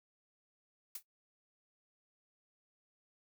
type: noise with exponential decay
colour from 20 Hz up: blue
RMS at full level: -37 dBFS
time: 0.95-1.03 s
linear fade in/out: 5 ms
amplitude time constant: 17 ms
effects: noise-tail reverb RT60 0.1 s tail -17 dB re dry